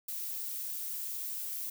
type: noise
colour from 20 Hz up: violet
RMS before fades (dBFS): -38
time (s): 0.08-1.7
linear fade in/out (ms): 5
effects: none